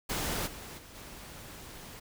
pink noise with level steps, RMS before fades -33 / -45 / -51 / -47 dBFS, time 0.09-2 s, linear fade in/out 10 ms, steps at 0.46 / 0.77 / 0.94 s, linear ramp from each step 20 ms, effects none

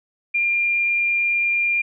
sine tone, 2397 Hz, D7, 35 cents sharp, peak -17 dBFS, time 0.34-1.82 s, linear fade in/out 10 ms, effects none

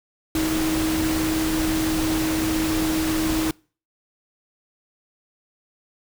sine tone in noise, 317 Hz, D#4, 32 cents sharp, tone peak -21 dBFS, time 0.35-3.51 s, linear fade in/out 2 ms, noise pink, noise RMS -27 dBFS, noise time 0.35-3.51 s, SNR +3 dB, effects noise-tail reverb RT60 0.4 s tail -25 dB re dry

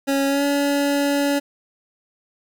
25% pulse tone with pitch glide, 275.8 to 284 Hz, C#4 to C#4, -9 to +42 cents, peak -14 dBFS, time 0.07-1.4 s, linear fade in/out 20 ms, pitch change +51 cents, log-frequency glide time 0.27-0.44 s, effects 8-bit

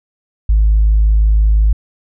sine tone, 52.9 Hz, G#1, 33 cents sharp, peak -6 dBFS, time 0.49-1.73 s, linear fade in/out 5 ms, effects tanh soft clip ceiling -4 dBFS

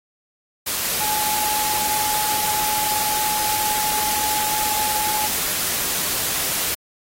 sine tone in noise, 851 Hz, G#5, 42 cents sharp, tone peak -24 dBFS, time 1-5.28 s, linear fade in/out 10 ms, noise white, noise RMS -23 dBFS, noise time 0.66-6.75 s, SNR -4 dB, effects AAC 48 kbps

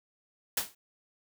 white noise with exponential decay, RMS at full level -25 dBFS, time 0.57-0.75 s, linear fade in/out 5 ms, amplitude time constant 37 ms, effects none

